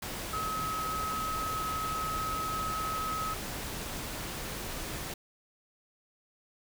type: tone in noise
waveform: sine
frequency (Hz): 1280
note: D#6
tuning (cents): +49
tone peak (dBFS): -32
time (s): 0.33-3.34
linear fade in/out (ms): 5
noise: pink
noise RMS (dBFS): -38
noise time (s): 0.02-5.14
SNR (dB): +3
effects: none